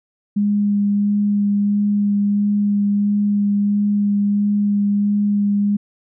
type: tone with vibrato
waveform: sine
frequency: 204.3 Hz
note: G#3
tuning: 28 cents flat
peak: -14 dBFS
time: 0.36-5.77 s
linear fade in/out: 10 ms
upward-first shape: sine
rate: 1.5 Hz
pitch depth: 11 cents each way
effects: none